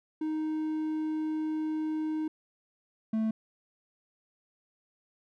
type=tone pair in turn; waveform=triangle; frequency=311.5 / 220.3 Hz; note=D#4 / A3; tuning=+2 / +2 cents; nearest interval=tritone; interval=600 cents; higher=first; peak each=-27 / -24 dBFS; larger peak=second; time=0.21-2.28 / 3.13-3.31 s; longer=first; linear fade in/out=5 ms; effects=none